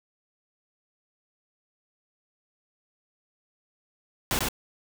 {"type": "noise with echo", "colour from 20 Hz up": "pink", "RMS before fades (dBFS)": -26, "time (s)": [4.31, 4.39], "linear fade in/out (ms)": 0, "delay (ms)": 96, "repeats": 1, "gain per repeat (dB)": -2, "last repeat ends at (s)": 4.486, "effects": []}